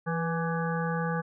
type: harmonic tone with a mistuned harmonic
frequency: 167 Hz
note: E3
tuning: 23 cents sharp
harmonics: 1 / 3 / 5 / 7 / 9 / 10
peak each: -29 / -34 / -36 / -37 / -39 / -39 dBFS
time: 0.06-1.22 s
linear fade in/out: 20 ms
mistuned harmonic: 3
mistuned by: -35 cents
effects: none